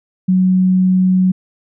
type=tone; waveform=sine; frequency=185.3 Hz; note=F#3; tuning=3 cents sharp; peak=-9 dBFS; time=0.28-1.32 s; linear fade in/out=10 ms; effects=none